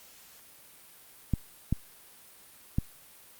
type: clicks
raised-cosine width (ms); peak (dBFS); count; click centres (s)
5; -13; 3; 1.337 / 1.726 / 2.785
effects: white hiss -54 dBFS RMS until 3.39 s + Opus 48 kbps